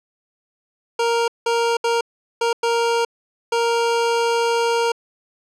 25% pulse tone bursts at uneven times, 466.2 Hz, A#4, in tune, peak -13 dBFS, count 6, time 0.99-1.28 / 1.46-1.77 / 1.84-2.01 / 2.41-2.53 / 2.63-3.05 / 3.52-4.92 s, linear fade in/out 5 ms, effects low-pass 7000 Hz 12 dB/octave

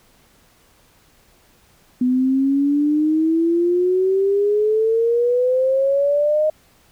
sine exponential sweep, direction up, 248.3 to 622.3 Hz, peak -14 dBFS, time 2.01-6.5 s, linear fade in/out 5 ms, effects pink hiss -55 dBFS RMS until 6.91 s

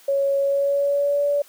sine tone with pitch glide, 554.4 to 574.9 Hz, C#5 to D5, 0 to -37 cents, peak -17 dBFS, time 0.08-1.42 s, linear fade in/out 5 ms, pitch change +63 cents, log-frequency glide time 0.38-1.25 s, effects white hiss -51 dBFS RMS until 1.48 s + high-pass 300 Hz 12 dB/octave

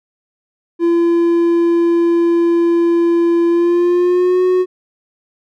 triangle tone with pitch glide, 340 to 366.5 Hz, F4 to F#4, -46 to -16 cents, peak -8 dBFS, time 0.79-4.66 s, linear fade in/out 50 ms, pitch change +130 cents, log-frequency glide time 3.48-4.43 s, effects none

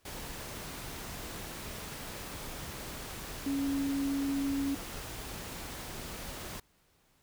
sine tone in noise, 277.2 Hz, C#4, in tune, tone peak -29 dBFS, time 3.46-4.75 s, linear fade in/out 5 ms, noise pink, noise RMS -42 dBFS, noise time 0.05-6.6 s, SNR +10 dB, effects pink hiss -69 dBFS RMS until 7.22 s

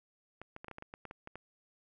clicks, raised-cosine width 0.5 ms, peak -30 dBFS, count 12, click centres 0.416 / 0.564 / 0.645 / 0.683 / 0.713 / 0.784 / 0.824 / 0.939 / 1.053 / 1.111 / 1.274 / 1.356 s, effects none

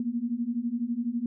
sine beating tone pair, 230 / 242 Hz, A#3 / B3, -23 / -35 cents, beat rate 12 Hz, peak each -31 / -29 dBFS, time 0-1.26 s, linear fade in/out 2 ms, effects none

